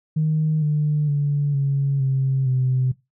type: tone with pitch steps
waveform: sine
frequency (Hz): 155.56 / 149.83 / 144.31 / 138.99 / 133.87 / 128.93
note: D#3 / D3 / D3 / C#3 / C3 / C3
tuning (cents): 0 / +35 / -30 / +5 / +40 / -25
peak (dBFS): -16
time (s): 0.16-2.92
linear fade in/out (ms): 10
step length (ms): 460
effects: noise-tail reverb RT60 0.2 s tail -18 dB re dry + tanh soft clip ceiling -12 dBFS